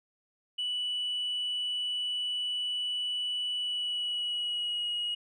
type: tone with pitch glide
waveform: sine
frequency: 2960 to 2896 Hz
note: F#7 to F#7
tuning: 0 to -38 cents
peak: -28 dBFS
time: 0.58-5.15 s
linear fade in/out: 10 ms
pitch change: -38 cents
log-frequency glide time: 3.56-4.88 s
effects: tanh soft clip ceiling -27 dBFS